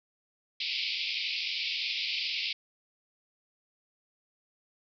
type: band-pass noise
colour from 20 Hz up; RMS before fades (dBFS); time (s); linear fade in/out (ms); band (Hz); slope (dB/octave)
pink; -33; 0.6-2.53; 5; 2200 to 5100; 96
effects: none